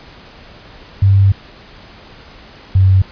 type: tone pair in turn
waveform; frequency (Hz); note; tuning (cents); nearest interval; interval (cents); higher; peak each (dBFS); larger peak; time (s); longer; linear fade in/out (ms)
sine; 98 / 94.88; G2 / F#2; 0 / +44; minor second; 56; first; -6; neither; 1.02-1.32 / 2.75-3.02; first; 5
effects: pink hiss -39 dBFS RMS until 3.11 s + resampled to 11025 Hz